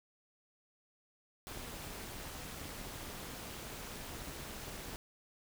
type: noise with amplitude modulation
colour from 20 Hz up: pink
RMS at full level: -43 dBFS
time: 1.47-4.96 s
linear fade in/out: 0 ms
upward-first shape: sine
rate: 222 Hz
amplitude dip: 60%
effects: none